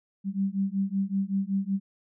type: beating tone pair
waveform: sine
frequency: 192.8 / 198.1 Hz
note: G3 / G3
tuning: -28 / +18 cents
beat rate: 5.3 Hz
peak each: -28 dBFS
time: 0.24-1.8 s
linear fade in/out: 50 ms
effects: none